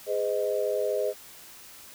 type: chord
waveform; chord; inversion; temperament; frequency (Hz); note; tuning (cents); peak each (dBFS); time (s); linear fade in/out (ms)
sine; Ab major; none; equal with one note detuned; 415.3 / 510.7 / 622.3; Ab4 / C5 / Eb5; 0 / -42 / 0; -29; 0.06-1.14; 50
effects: white hiss -48 dBFS RMS until 1.94 s